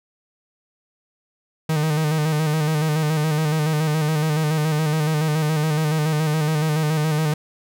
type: tone with vibrato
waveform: 45% pulse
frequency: 154.3 Hz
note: D#3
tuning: 14 cents flat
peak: -18 dBFS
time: 1.69-7.34 s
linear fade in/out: 5 ms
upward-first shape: square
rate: 7.1 Hz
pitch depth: 43 cents each way
effects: none